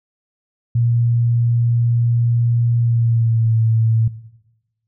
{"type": "tone with pitch glide", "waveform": "sine", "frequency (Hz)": [118.2, 112.54], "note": ["A#2", "A2"], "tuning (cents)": [24, 40], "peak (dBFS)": -13, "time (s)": [0.75, 4.08], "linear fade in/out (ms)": 5, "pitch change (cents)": -84, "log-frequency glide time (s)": [2.78, 3.55], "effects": ["noise-tail reverb RT60 1.0 s tail -17 dB re dry"]}